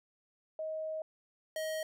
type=tone pair in turn; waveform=sine / square; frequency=630 / 630 Hz; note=D#5 / D#5; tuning=+21 / +21 cents; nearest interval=unison; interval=0 cents; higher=neither; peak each=-35 / -35 dBFS; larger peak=neither; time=0.59-1.02 / 1.56-1.83 s; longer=first; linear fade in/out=2 ms; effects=none